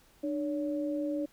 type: tone pair together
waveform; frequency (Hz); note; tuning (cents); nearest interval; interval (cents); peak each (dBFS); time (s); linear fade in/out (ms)
sine; 300 / 566.3; D4 / C#5; +37 / +37; major seventh; 1100; -31 / -35; 0.23-1.26; 10
effects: pink hiss -63 dBFS RMS until 1.32 s